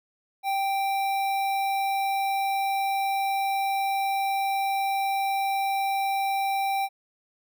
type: tone with notch filter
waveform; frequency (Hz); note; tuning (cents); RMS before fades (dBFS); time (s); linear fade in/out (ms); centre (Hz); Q
square; 784; G5; 0; -26; 0.43-6.89; 50; 6700; 1.1
effects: none